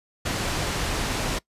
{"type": "low-pass noise", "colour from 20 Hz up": "pink", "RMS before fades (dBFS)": -27, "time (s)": [0.25, 1.39], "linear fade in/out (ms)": 10, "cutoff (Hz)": 7900, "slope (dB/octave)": 12, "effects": ["noise-tail reverb RT60 0.1 s tail -22 dB re dry", "resampled to 32000 Hz"]}